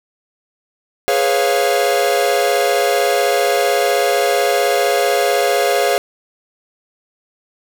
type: chord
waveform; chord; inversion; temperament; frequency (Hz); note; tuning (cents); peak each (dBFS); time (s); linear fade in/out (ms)
45% pulse; C# dominant seventh; second; equal with one note detuned; 415.3 / 493.9 / 549.6 / 698.5; G#4 / B4 / C#5 / E#5; 0 / 0 / -15 / 0; -19 / -21 / -18 / -18; 1.08-5.98; 0
effects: none